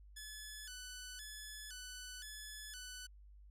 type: tone with vibrato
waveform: 10% pulse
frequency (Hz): 1602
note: G6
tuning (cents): +37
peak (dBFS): -39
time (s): 0.16-3.07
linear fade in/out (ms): 10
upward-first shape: square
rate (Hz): 0.97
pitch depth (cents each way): 120
effects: added 50 Hz sine -56 dBFS peak until 3.5 s